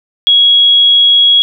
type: tone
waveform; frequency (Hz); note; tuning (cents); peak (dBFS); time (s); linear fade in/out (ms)
sine; 3322; G#7; 0; -4; 0.27-1.42; 0
effects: none

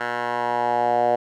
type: tone with band-pass filter sweep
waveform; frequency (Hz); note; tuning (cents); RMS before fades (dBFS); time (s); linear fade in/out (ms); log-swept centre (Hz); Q
10% pulse; 120.4; B2; -44; -22; 0-1.16; 10; 1300 to 660; 4
effects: none

